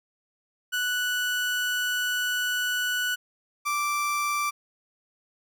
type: tone pair in turn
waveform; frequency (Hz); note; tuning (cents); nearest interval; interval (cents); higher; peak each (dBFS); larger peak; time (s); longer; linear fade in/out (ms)
30% pulse; 1480 / 1171.9; F#6 / D6; 0 / -4; major third; 404; first; -22 / -22; neither; 0.72-3.16 / 3.65-4.51; first; 20
effects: none

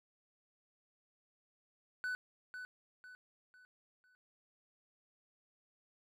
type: tone with echo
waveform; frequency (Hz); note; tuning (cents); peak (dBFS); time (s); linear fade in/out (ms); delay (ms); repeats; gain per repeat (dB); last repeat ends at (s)
triangle; 1496; F#6; +19; -34; 2.04-2.15; 0; 500; 4; -8; 4.15
effects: none

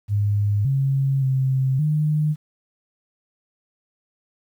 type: tone with pitch steps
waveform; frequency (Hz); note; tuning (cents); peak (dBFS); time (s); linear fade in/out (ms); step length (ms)
sine; 102.7 / 136.2 / 132.3 / 152.1; G#2 / C#3 / C3 / D#3; -19 / -30 / +20 / -39; -17; 0.08-2.36; 50; 570
effects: 9-bit

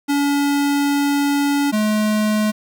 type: tone pair in turn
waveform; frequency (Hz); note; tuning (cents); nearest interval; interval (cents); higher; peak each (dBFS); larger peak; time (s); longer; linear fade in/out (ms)
square; 284.7 / 213.3; C#4 / G#3; +46 / +46; perfect fourth; 500; first; -16; neither; 0.08-1.72 / 1.72-2.52; first; 20
effects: 8-bit

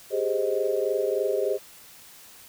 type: chord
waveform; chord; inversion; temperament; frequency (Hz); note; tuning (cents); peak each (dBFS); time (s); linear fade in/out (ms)
sine; Ab major seventh; third; equal; 392 / 415.3 / 523.3 / 622.3; G4 / Ab4 / C5 / Eb5; 0 / 0 / 0 / 0; -28 / -27 / -28 / -30; 0.1-1.59; 50
effects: white hiss -49 dBFS RMS until 2.48 s

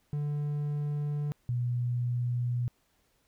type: tone pair in turn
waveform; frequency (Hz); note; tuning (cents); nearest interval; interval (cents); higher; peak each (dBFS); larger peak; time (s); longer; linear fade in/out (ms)
triangle / sine; 146.83 / 121.89; D3 / B2; 0 / -22; minor third; 322; first; -27; neither; 0.13-1.32 / 1.49-2.68; neither; 0
effects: pink hiss -71 dBFS RMS until 3.27 s

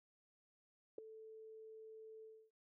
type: tone with ADSR envelope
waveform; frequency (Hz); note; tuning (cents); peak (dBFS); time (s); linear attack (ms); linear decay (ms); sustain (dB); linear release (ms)
sine; 440; A4; 0; -38; 0.98-2.51; 4; 4; -15; 280
effects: none

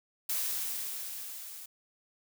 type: noise with level ramp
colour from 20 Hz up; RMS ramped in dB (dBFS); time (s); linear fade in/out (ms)
blue; -31 to -46; 0.29-1.66; 5
effects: none

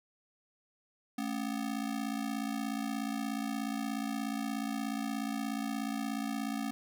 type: ring-modulated tone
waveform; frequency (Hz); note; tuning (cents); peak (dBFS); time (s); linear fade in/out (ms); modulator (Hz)
square; 246.9; B3; 0; -31; 1.18-6.71; 0; 28.4
effects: none

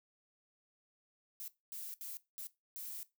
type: noise bursts at uneven times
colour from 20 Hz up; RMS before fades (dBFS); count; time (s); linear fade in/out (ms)
violet; -45; 5; 1.4-1.48 / 1.72-1.94 / 2.01-2.17 / 2.38-2.47 / 2.76-3.03; 0
effects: noise-tail reverb RT60 0.2 s tail -17 dB re dry

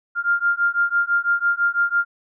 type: beating tone pair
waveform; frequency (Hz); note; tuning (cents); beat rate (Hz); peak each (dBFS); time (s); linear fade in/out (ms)
sine; 1396.9 / 1402.9; F6 / F6; 0 / +7; 6; -20; 0.15-2.05; 50
effects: none

